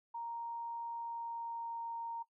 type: tone with pitch glide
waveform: sine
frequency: 932.3 to 926.4 Hz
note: A#5 to A#5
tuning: 0 to -11 cents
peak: -39 dBFS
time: 0.14-2.23 s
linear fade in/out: 10 ms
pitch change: -11 cents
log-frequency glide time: 0.9-1.87 s
effects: noise-tail reverb RT60 0.1 s tail -18 dB re dry